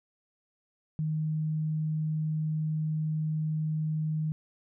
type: tone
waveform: sine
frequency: 155.56 Hz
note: D#3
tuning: in tune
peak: -27 dBFS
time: 0.99-4.32 s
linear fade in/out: 0 ms
effects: none